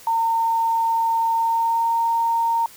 sine tone with pitch glide, 912 to 921.5 Hz, A#5 to A#5, -38 to -20 cents, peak -17 dBFS, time 0.07-2.66 s, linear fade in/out 2 ms, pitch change +18 cents, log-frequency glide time 1.33-1.95 s, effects white hiss -45 dBFS RMS until 2.76 s

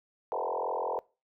sine tone with frequency modulation, 700 Hz, F5, 4 cents sharp, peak -29 dBFS, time 0.32-0.99 s, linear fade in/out 0 ms, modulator 43 Hz, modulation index 6.3, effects noise-tail reverb RT60 0.3 s tail -22 dB re dry

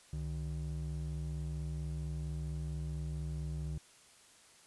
triangle ring-modulated tone, 110 Hz, A2, in tune, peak -31 dBFS, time 0.13-3.78 s, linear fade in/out 0 ms, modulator 42.2 Hz, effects white hiss -61 dBFS RMS until 4.66 s + resampled to 24000 Hz

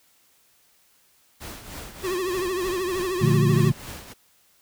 pink noise with tremolo, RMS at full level -36 dBFS, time 1.4-4.14 s, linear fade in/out 20 ms, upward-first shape triangle, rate 3.3 Hz, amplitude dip 65%
square tone with vibrato, 366.2 Hz, F#4, 18 cents flat, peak -25 dBFS, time 2.03-3.71 s, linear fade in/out 20 ms, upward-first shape triangle, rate 13 Hz, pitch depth 110 cents each way
sine chord, Bb major seventh, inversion none, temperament equal, 116.54 / 146.83 / 174.61 / 220 Hz, Bb2 / D3 / F3 / A3, 0 / 0 / 0 / 0 cents, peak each -22 / -19 / -25 / -25 dBFS, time 3.21-3.72 s, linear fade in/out 10 ms
effects white hiss -61 dBFS RMS until 4.61 s

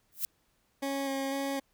violet noise with exponential growth, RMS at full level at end -27 dBFS, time 0.12-0.25 s, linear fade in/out 1 ms, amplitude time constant 27 ms
20% pulse tone with vibrato, 273.4 Hz, C#4, 24 cents flat, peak -26 dBFS, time 0.82-1.6 s, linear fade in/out 10 ms, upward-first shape square, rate 2 Hz, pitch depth 13 cents each way
effects pink hiss -72 dBFS RMS until 1.73 s

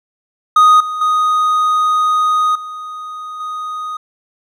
triangle tone with level steps, 1244.5 Hz, D#6, in tune, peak -3 / -17 / -9 / -23 / -19 dBFS, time 0.56-3.97 s, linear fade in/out 5 ms, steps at 0.8 / 1.01 / 2.55 / 3.4 s, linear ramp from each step 5 ms, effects none

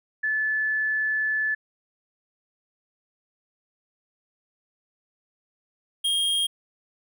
sine / square tone pair in turn, 1735 / 3236 Hz, A6 / G#7, -25 / -46 cents, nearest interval major seventh, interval 1079 cents, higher second, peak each -22 dBFS, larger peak neither, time 0.23-1.55 / 6.04-6.47 s, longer first, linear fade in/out 10 ms, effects none

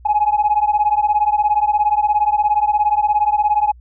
sine beating tone pair, 830.6 / 847.6 Hz, G#5 / G#5, 0 / +35 cents, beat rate 17 Hz, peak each -15 dBFS, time 0.05-3.72 s, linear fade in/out 10 ms, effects tanh soft clip ceiling -7 dBFS + added 60 Hz sine -40 dBFS peak until 3.8 s

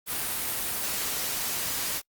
white noise, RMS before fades -30 dBFS, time 0.06-2.02 s, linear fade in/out 50 ms, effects noise-tail reverb RT60 0.1 s tail -26 dB re dry + Opus 32 kbps

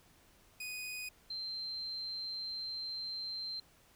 sawtooth / sine tone pair in turn, 2489 / 4133 Hz, D#7 / C8, 0 / -22 cents, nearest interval major sixth, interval 878 cents, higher second, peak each -37 / -38 dBFS, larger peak first, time 0.6-1.09 / 1.3-3.6 s, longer second, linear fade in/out 5 ms, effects pink hiss -65 dBFS RMS until 3.95 s

